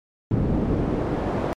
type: noise with band-pass filter sweep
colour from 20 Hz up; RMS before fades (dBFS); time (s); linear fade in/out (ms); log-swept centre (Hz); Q
brown; -23; 0.31-1.53; 0; 210 to 620; 0.81
effects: MP3 64 kbps